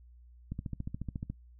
click train, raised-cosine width 5 ms, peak -24 dBFS, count 12, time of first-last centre 0.52-1.3 s, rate 14.1 Hz, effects noise-tail reverb RT60 0.1 s tail -20 dB re dry + added 60 Hz sine -53 dBFS peak until 1.59 s

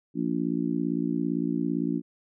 harmonic tone, 57.7 Hz, A#1, 17 cents flat, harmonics 3 / 4 / 5 / 6, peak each -31 / -30 / -28 / -34 dBFS, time 0.14-2.02 s, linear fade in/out 50 ms, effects none

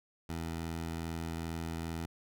15% pulse tone, 82.41 Hz, E2, in tune, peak -30 dBFS, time 0.29-2.06 s, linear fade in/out 5 ms, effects none

